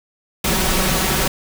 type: noise with comb filter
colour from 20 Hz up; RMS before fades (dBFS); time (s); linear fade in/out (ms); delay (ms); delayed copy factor
pink; -18; 0.44-1.28; 5; 5.3; +0.65
effects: none